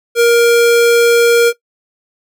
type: tone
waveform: square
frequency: 470.2 Hz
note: A#4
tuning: 15 cents sharp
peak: -7 dBFS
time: 0.15-1.53 s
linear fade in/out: 50 ms
effects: noise-tail reverb RT60 0.1 s tail -18 dB re dry

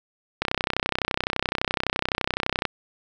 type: click train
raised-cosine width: 0.3 ms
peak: -6 dBFS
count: 72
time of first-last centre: 0.42-2.653 s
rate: 31.8 Hz
effects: none

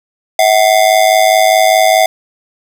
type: ring-modulated tone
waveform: square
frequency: 698.5 Hz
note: F5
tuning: in tune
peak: -4 dBFS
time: 0.39-2.06 s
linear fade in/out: 0 ms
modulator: 52.4 Hz
effects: none

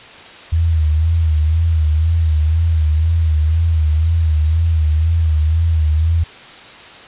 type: tone with vibrato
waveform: sine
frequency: 79.8 Hz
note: D#2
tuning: 44 cents sharp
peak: -11 dBFS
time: 0.52-6.24 s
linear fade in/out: 10 ms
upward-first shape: sine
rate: 2 Hz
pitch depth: 72 cents each way
effects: white hiss -37 dBFS RMS until 7.07 s + resampled to 8000 Hz

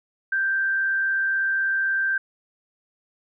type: tone with frequency modulation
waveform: sine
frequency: 1569 Hz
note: G6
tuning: 1 cent sharp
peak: -20 dBFS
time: 0.32-2.18 s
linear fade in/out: 5 ms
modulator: 87.6 Hz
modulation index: 0.29
effects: none

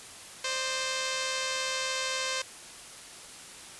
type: tone pair together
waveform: 5% pulse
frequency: 523.3 / 599.9 Hz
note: C5 / D5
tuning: 0 / +37 cents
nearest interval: major second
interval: 237 cents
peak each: -18 / -28 dBFS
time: 0.44-2.42 s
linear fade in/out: 5 ms
effects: white hiss -46 dBFS RMS until 3.79 s + resampled to 24000 Hz

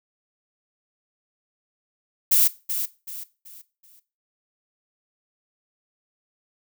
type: noise with echo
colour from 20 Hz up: violet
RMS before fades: -17 dBFS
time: 2.31-2.48 s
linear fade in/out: 10 ms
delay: 380 ms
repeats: 4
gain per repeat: -9 dB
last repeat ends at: 4 s
effects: noise-tail reverb RT60 0.3 s tail -17 dB re dry

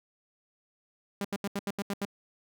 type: tone bursts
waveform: sawtooth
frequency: 200.3 Hz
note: G3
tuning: 38 cents sharp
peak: -26 dBFS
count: 8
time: 1.21-2.052 s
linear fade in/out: 2 ms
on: 37 ms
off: 78 ms
effects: none

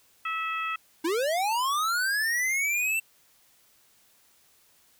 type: harmonic tone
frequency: 651 Hz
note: E5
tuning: 22 cents flat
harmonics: 2 / 3 / 4 / 5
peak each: -30 / -37 / -33 / -43 dBFS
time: 0.25-0.76 s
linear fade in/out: 5 ms
type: linear sweep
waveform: square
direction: up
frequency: 304.6 to 2700 Hz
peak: -25 dBFS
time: 1.04-3 s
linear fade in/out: 10 ms
effects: white hiss -62 dBFS RMS until 4.99 s

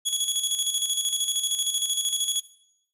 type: tone with tremolo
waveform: 20% pulse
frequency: 3358 Hz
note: G#7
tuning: 18 cents sharp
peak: -16 dBFS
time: 0.05-2.41 s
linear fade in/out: 20 ms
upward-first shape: square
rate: 13 Hz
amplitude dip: 55%
effects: noise-tail reverb RT60 0.8 s tail -19 dB re dry

